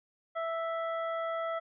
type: harmonic tone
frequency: 659.3 Hz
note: E5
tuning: in tune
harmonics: 1 / 2 / 3 / 5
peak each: -33 / -36 / -44 / -54 dBFS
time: 0.35-1.6 s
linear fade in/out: 20 ms
effects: none